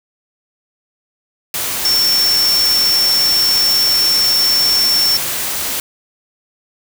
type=tone in noise; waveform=sine; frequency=5430 Hz; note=F8; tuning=50 cents flat; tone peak=-11 dBFS; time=1.85-5.17 s; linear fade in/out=2 ms; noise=white; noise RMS=-20 dBFS; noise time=1.54-5.8 s; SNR=+6 dB; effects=none

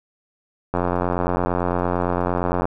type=click train; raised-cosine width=1 ms; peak=-7 dBFS; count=171; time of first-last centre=0.74-2.654 s; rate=88.8 Hz; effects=none

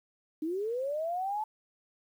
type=linear sweep; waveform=sine; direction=up; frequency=300 to 875 Hz; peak=-30 dBFS; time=0.42-1.44 s; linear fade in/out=5 ms; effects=10-bit

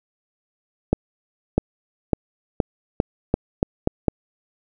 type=accelerating click train; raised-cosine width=2 ms; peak=-3 dBFS; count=9; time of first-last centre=0.93-4.083 s; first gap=650 ms; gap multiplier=0.85; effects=none

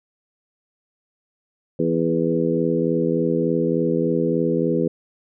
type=harmonic tone with a mistuned harmonic; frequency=83.4 Hz; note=E2; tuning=21 cents sharp; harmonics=2 / 3 / 4 / 5 / 6; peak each=-24 / -24 / -24 / -24 / -24 dBFS; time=1.79-4.88 s; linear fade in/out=5 ms; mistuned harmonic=6; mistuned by=-16 cents; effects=none

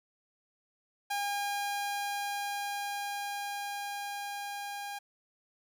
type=tone with level ramp; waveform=sawtooth; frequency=810 Hz; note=G#5; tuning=43 cents flat; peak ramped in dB=-27 to -34 dBFS; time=1.1-4.99 s; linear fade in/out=10 ms; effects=none

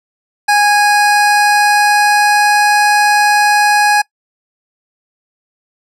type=tone with pitch glide; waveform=25% pulse; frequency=826 to 830.8 Hz; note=G#5 to G#5; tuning=-10 to 0 cents; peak=-4 dBFS; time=0.48-4.02 s; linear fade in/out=10 ms; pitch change=+10 cents; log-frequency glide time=0.62-2.84 s; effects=noise-tail reverb RT60 0.1 s tail -23 dB re dry + low-pass 10000 Hz 12 dB/octave

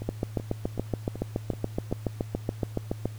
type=two click trains; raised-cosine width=2 ms; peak=-13 / -22 dBFS; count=22 / 6; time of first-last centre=0.09-3.056 / 0.02-1.914 s; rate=7.08 / 2.64 Hz; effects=added 108 Hz sine -37 dBFS peak until 3.18 s + pink hiss -53 dBFS RMS until 3.18 s

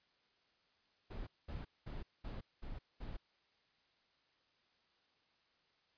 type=noise bursts; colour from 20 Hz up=brown; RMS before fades=-45 dBFS; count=6; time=1.1-3.17 s; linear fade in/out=10 ms; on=170 ms; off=210 ms; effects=white hiss -75 dBFS RMS until 5.97 s + resampled to 11025 Hz

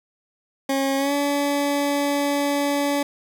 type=tone with pitch glide; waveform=20% pulse; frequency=272 to 285.5 Hz; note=C#4 to D4; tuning=-33 to -49 cents; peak=-15 dBFS; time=0.69-3.03 s; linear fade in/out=5 ms; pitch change=+84 cents; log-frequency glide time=0.97-1.13 s; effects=none

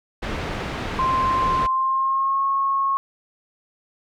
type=low-pass noise; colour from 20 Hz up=pink; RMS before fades=-28 dBFS; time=0.22-1.67 s; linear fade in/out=10 ms; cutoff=2800 Hz; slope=12 dB/octave
type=tone with pitch glide; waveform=sine; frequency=1046.5 to 1091.6 Hz; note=C6 to C#6; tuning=0 to -27 cents; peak=-18 dBFS; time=0.99-2.97 s; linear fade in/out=0 ms; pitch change=+73 cents; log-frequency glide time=1.67-2.44 s
effects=none

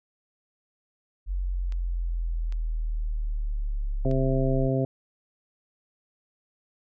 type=exponential sweep; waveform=sine; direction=down; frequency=46.25 to 32.66 Hz; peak=-25 dBFS; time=1.26-4.7 s; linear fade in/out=50 ms
type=clicks; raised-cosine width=0.2 ms; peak=-29 dBFS; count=3; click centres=1.723 / 2.524 / 4.113 s
type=harmonic tone; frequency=132.5 Hz; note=C3; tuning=22 cents sharp; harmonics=1 / 2 / 3 / 4 / 5; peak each=-25 / -28 / -30 / -31 / -32 dBFS; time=4.05-4.85 s; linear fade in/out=2 ms
effects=none

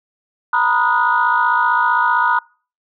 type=chord; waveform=sine; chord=B major seventh; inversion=third; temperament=equal with one note detuned; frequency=932.3 / 987.8 / 1244.5 / 1455.4 Hz; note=A#5 / B5 / D#6 / F#6; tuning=0 / 0 / 0 / -29 cents; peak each=-18 / -17 / -19 / -17 dBFS; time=0.53-2.39 s; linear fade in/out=5 ms; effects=noise-tail reverb RT60 0.4 s tail -26 dB re dry + tanh soft clip ceiling -4 dBFS

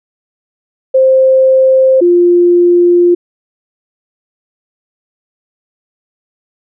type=tone pair in turn; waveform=sine; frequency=525 / 350.4 Hz; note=C5 / F4; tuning=+6 / +6 cents; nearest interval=perfect fifth; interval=700 cents; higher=first; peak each=-4 dBFS; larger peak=neither; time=0.94-2.01 / 2.01-3.15 s; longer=second; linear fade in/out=10 ms; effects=none

